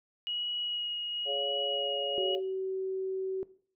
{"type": "tone with vibrato", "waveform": "sine", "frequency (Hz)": 2900, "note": "F#7", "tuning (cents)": -35, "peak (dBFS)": -32, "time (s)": [0.27, 2.35], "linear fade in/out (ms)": 0, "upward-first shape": "sine", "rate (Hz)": 1, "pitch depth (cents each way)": 10}
{"type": "harmonic tone", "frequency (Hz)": 140.1, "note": "C#3", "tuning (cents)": 19, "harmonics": [3, 4, 5], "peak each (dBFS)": [-37, -34, -40], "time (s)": [1.25, 2.41], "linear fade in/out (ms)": 50}
{"type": "tone", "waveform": "sine", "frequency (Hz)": 380, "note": "F#4", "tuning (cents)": 46, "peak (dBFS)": -30, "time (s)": [2.18, 3.43], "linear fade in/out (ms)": 0}
{"effects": ["noise-tail reverb RT60 0.5 s tail -18 dB re dry"]}